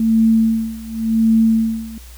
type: tone with tremolo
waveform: sine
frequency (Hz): 223.9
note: A3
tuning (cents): +30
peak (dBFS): -9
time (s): 0-1.98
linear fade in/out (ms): 2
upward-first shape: sine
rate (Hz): 0.91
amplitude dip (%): 90
effects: added 60 Hz sine -36 dBFS peak until 2.17 s + white hiss -44 dBFS RMS until 2.17 s